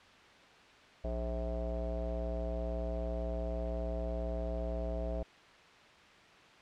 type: tone with low-pass filter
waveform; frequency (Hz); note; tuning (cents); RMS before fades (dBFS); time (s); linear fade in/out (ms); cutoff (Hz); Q
square; 59; A#1; +22; -36; 1.04-5.23; 5; 610; 9.7
effects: white hiss -57 dBFS RMS until 6.61 s + low-pass 3000 Hz 12 dB/octave